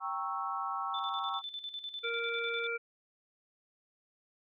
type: chord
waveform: sine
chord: G diminished seventh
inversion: none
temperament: equal with one note detuned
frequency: 784 / 932.3 / 1103.6 / 1318.5 Hz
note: G5 / Bb5 / Db6 / Fb6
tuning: 0 / 0 / -8 / 0 cents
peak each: -39 / -42 / -37 / -38 dBFS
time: 0-1.42 s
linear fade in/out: 50 ms
type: tone with tremolo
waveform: sine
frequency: 3520 Hz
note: A7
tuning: in tune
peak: -37 dBFS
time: 0.94-2.67 s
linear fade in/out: 2 ms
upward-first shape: square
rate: 10 Hz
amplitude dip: 65%
type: harmonic tone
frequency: 466.2 Hz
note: A#4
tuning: in tune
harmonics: 1 / 3 / 5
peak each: -37 / -37 / -37 dBFS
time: 2.03-2.78 s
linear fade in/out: 20 ms
effects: none